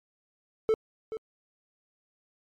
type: tone with echo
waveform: triangle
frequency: 440 Hz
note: A4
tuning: in tune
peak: -18 dBFS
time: 0.69-0.74 s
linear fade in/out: 0 ms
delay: 430 ms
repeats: 1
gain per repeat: -12 dB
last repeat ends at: 1.17 s
effects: MP3 64 kbps